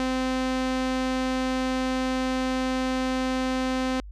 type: tone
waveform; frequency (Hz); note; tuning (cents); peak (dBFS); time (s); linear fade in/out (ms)
sawtooth; 258.7; C4; -19; -20; 0-4; 0
effects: added 50 Hz sine -38 dBFS peak until 4.11 s + low-pass 6000 Hz 12 dB/octave